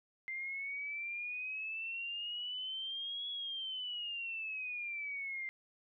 sine exponential two-way sweep, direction up then down, 2087 to 3370 to 2087 Hz, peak -38 dBFS, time 0.28-5.49 s, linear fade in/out 0 ms, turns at 3.29 s, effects none

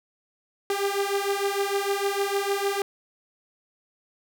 sawtooth beating tone pair, 395.5 / 402.1 Hz, G4 / G4, +15 / +44 cents, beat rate 6.6 Hz, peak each -23 dBFS, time 0.7-2.82 s, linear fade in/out 2 ms, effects none

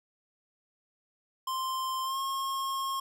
square tone with pitch glide, 1046.5 to 1079 Hz, C6 to C#6, 0 to -47 cents, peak -31 dBFS, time 1.47-3 s, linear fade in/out 5 ms, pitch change +53 cents, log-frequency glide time 2.03-2.18 s, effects none

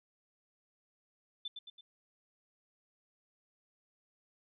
sine tone with echo, 3529 Hz, A7, 4 cents sharp, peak -37 dBFS, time 1.45-1.48 s, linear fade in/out 5 ms, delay 110 ms, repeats 3, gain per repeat -5 dB, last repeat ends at 1.81 s, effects none

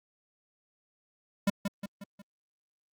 square tone with echo, 200 Hz, G3, 35 cents sharp, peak -23 dBFS, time 1.47-1.5 s, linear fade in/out 5 ms, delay 180 ms, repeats 4, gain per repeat -6 dB, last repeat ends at 2.22 s, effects Opus 48 kbps

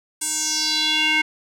square tone with band-pass filter sweep, 309.6 Hz, D#4, 9 cents flat, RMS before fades -21 dBFS, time 0.21-1.22 s, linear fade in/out 10 ms, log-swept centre 8800 to 2200 Hz, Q 3.8, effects none

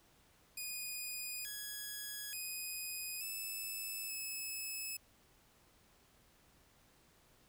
5% pulse tone with pitch steps, 2471 / 1670 / 2496 / 2615 / 2591 Hz, D#7 / G#6 / D#7 / E7 / E7, -13 / +9 / +5 / -15 / -30 cents, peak -32 dBFS, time 0.57-4.97 s, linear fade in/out 5 ms, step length 880 ms, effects pink hiss -68 dBFS RMS until 7.48 s

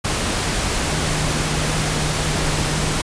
sine tone in noise, 152.4 Hz, D#3, 36 cents flat, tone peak -24 dBFS, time 0.91-2.99 s, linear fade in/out 10 ms, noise pink, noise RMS -21 dBFS, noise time 0.04-3.02 s, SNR -6 dB, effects resampled to 22050 Hz

